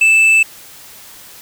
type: tone with hard clipping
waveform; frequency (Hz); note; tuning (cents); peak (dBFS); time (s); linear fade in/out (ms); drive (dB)
triangle; 2637; E7; 0; -8; 0.01-0.43; 5; 7
effects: white hiss -38 dBFS RMS until 1.41 s